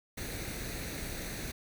pink noise with comb filter, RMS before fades -39 dBFS, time 0.17-1.52 s, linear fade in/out 10 ms, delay 0.48 ms, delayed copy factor +0.55, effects none

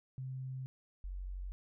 sine tone pair in turn, 130.81 / 46.25 Hz, C3 / F#1, 0 / 0 cents, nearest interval octave + tritone, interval 1800 cents, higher first, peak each -39 / -39 dBFS, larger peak neither, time 0.18-0.66 / 1.04-1.52 s, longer neither, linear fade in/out 0 ms, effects none

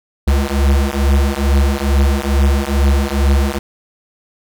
square beating tone pair, 68.2 / 70.5 Hz, C#2 / C#2, -28 / +30 cents, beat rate 2.3 Hz, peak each -15 dBFS, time 0.27-3.59 s, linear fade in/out 10 ms, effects none

